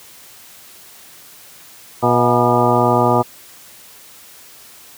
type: harmonic tone with a mistuned harmonic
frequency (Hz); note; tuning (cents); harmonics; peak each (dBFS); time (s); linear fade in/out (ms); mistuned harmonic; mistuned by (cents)
120.9; B2; -36; 1 / 2 / 3 / 4 / 5 / 6 / 7 / 8 / 10; -20 / -20 / -20 / -20 / -20 / -20 / -20 / -20 / -20; 2.02-3.23; 20; 5; +65
effects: white hiss -42 dBFS RMS until 4.97 s + high-pass 60 Hz 12 dB/octave